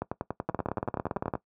two click trains, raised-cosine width 1 ms, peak -15 / -16 dBFS, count 16 / 15, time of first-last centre 0.49-1.337 / 0.02-1.353 s, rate 17.7 / 10.5 Hz, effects noise-tail reverb RT60 0.1 s tail -18 dB re dry + high-pass 80 Hz 12 dB/octave

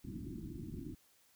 white low-pass noise, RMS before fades -45 dBFS, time 0.04-0.95 s, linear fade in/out 5 ms, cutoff 350 Hz, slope 96 dB/octave, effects white hiss -69 dBFS RMS until 1.35 s

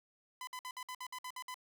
sawtooth tone bursts, 1009 Hz, B5, 37 cents sharp, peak -38 dBFS, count 10, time 0.41-1.543 s, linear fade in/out 2 ms, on 62 ms, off 57 ms, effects none

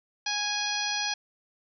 harmonic tone with a mistuned harmonic, 828 Hz, G#5, 5 cents flat, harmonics 1 / 2 / 3 / 4 / 5 / 6 / 7, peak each -35 / -35 / -35 / -35 / -35 / -35 / -35 dBFS, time 0.26-1.14 s, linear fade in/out 5 ms, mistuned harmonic 5, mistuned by +24 cents, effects none

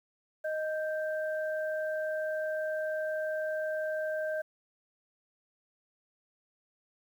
sine tone pair together, 622.3 / 1568.1 Hz, D#5 / G6, 0 / 0 cents, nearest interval octave + major third, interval 1600 cents, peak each -31 / -38 dBFS, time 0.44-4.42 s, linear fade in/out 10 ms, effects 10-bit

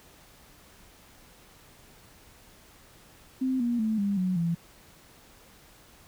sine tone with pitch steps, 260.3 / 238.7 / 218.9 / 200.7 / 184.06 / 168.78 Hz, C4 / A#3 / A3 / G3 / F#3 / E3, -9 / +41 / -9 / +41 / -9 / +41 cents, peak -24 dBFS, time 3.41-4.55 s, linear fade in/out 10 ms, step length 190 ms, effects pink hiss -55 dBFS RMS until 6.07 s

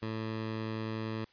15% pulse tone, 110.6 Hz, A2, 9 cents sharp, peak -28 dBFS, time 0.02-1.25 s, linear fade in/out 10 ms, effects white hiss -65 dBFS RMS until 1.32 s + resampled to 11025 Hz

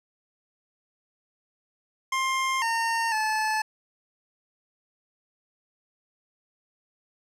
25% pulse tone with pitch steps, 1057 / 915 / 867 Hz, C6 / A#5 / A5, +17 / -32 / -26 cents, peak -20 dBFS, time 2.12-3.62 s, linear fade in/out 5 ms, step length 500 ms, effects low-pass 9000 Hz 12 dB/octave

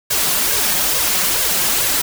white noise with flanger, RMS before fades -17 dBFS, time 0.1-2.02 s, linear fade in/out 10 ms, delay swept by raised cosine 1.8 to 5.6 ms, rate 2.3 Hz, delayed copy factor +0.7, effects none

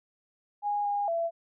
sine tone with pitch steps, 823 / 815 / 671 Hz, G#5 / G#5 / E5, -16 / -33 / +31 cents, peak -26 dBFS, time 0.62-1.31 s, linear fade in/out 50 ms, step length 230 ms, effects none

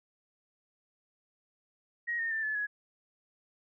sine tone with pitch steps, 1888 / 1833.2 / 1780 / 1728.3 / 1678.1 Hz, A#6 / A#6 / A6 / A6 / G#6, +22 / -29 / +20 / -31 / +18 cents, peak -30 dBFS, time 2.07-2.67 s, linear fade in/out 20 ms, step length 120 ms, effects none

